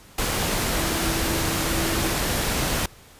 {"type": "tone in noise", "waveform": "sine", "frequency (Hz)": 329.6, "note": "E4", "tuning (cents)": 0, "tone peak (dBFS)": -30, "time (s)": [0.77, 2.13], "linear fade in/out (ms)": 5, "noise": "pink", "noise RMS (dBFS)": -24, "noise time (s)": [0.18, 2.86], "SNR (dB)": -9, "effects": ["pink hiss -49 dBFS RMS until 3.19 s", "resampled to 32000 Hz"]}